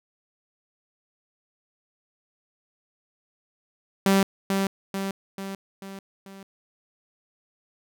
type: tone with echo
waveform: sawtooth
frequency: 194.8 Hz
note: G3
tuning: 11 cents flat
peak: -13 dBFS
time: 4.06-4.23 s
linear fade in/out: 2 ms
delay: 440 ms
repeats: 5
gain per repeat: -5 dB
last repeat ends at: 6.43 s
effects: none